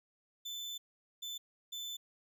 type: tone bursts at uneven times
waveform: 35% pulse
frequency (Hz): 3520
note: A7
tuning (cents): 0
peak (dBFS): -38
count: 3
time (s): 0.45-0.78 / 1.22-1.38 / 1.72-1.97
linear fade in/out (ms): 10
effects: none